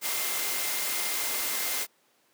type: tone in noise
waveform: sine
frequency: 2093 Hz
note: C7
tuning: in tune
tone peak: -40 dBFS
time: 0.01-1.87 s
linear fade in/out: 50 ms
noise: white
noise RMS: -30 dBFS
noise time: 0.01-1.87 s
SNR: -13 dB
effects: pink hiss -66 dBFS RMS until 2.33 s + high-pass 300 Hz 12 dB/octave